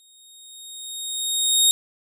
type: tone with exponential growth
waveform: 20% pulse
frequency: 3729 Hz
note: A#7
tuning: in tune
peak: -7 dBFS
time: 0-1.71 s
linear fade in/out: 0 ms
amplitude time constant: 370 ms
effects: none